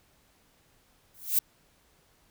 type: noise with exponential growth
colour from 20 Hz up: violet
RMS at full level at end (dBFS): -20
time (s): 1.14-1.39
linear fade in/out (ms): 5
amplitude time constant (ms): 54
effects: pink hiss -65 dBFS RMS until 2.3 s